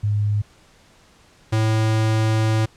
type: tone pair in turn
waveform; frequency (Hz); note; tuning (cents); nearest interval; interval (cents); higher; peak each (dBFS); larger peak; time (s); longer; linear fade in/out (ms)
sine / square; 103.83 / 110; G#2 / A2; 0 / 0; minor second; 100; second; -17; neither; 0.03-0.42 / 1.52-2.66; second; 10
effects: pink hiss -53 dBFS RMS until 2.76 s + low-pass 8000 Hz 12 dB/octave